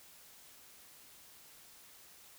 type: silence
effects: white hiss -58 dBFS RMS until 2.38 s